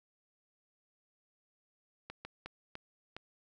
slowing click train, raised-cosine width 0.3 ms, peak -27 dBFS, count 5, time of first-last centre 2.1-3.166 s, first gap 150 ms, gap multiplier 1.4, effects none

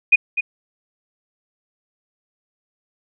sine tone with echo, 2467 Hz, D#7, 15 cents flat, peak -7 dBFS, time 0.12-0.16 s, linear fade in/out 10 ms, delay 250 ms, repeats 1, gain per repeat -10 dB, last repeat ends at 0.41 s, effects none

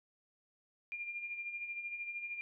sine tone with tremolo, 2401 Hz, D7, 38 cents sharp, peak -37 dBFS, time 0.92-2.41 s, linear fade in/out 0 ms, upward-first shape sine, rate 13 Hz, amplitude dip 55%, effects none

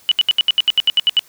sine tone bursts, 2960 Hz, F#7, in tune, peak -9 dBFS, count 12, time 0.09-1.193 s, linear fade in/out 0 ms, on 25 ms, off 73 ms, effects white hiss -49 dBFS RMS until 1.28 s

